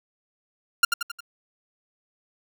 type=tone with echo; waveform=sawtooth; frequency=1396.9 Hz; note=F6; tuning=in tune; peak=-9 dBFS; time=0.83-0.85 s; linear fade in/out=5 ms; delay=89 ms; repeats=4; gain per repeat=-6 dB; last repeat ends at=1.206 s; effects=none